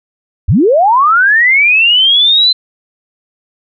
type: linear sweep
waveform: sine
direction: up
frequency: 54.9 to 4090 Hz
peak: -5 dBFS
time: 0.48-2.53 s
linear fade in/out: 10 ms
effects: none